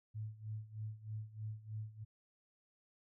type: tone with tremolo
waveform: sine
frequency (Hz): 108.2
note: A2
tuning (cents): -29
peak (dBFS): -39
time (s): 0.14-2.05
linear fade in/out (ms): 20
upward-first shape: sine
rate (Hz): 3.2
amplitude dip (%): 85
effects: none